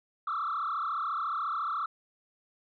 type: tone with frequency modulation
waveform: sine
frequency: 1244.5 Hz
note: D#6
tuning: in tune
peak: -28 dBFS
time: 0.27-1.86 s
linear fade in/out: 5 ms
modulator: 34.2 Hz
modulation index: 3.5
effects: tanh soft clip ceiling -26 dBFS